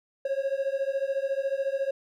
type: beating tone pair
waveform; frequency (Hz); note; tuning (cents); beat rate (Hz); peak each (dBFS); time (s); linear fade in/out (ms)
triangle; 538 / 552; C5 / C#5; +48 / -7; 14; -27; 0.25-1.91; 5
effects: none